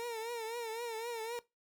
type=tone with vibrato; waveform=30% pulse; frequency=460 Hz; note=A#4; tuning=23 cents flat; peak=-35 dBFS; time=0-1.39 s; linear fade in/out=0 ms; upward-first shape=triangle; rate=3.9 Hz; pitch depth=94 cents each way; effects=noise-tail reverb RT60 0.2 s tail -19 dB re dry